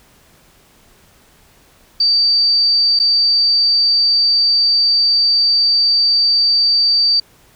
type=tone with dropouts; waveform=sine; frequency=4632 Hz; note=D8; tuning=25 cents flat; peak=-10 dBFS; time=2-7.2 s; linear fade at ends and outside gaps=5 ms; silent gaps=2.991-2.998 s; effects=pink hiss -50 dBFS RMS until 7.55 s